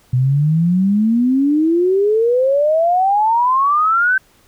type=exponential sweep; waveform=sine; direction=up; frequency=123.1 to 1558 Hz; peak=-11 dBFS; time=0.13-4.18 s; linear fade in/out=5 ms; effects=pink hiss -53 dBFS RMS until 4.47 s